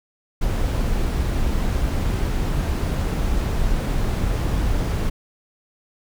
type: noise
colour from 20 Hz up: brown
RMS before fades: -21 dBFS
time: 0.41-5.1 s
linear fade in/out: 10 ms
effects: none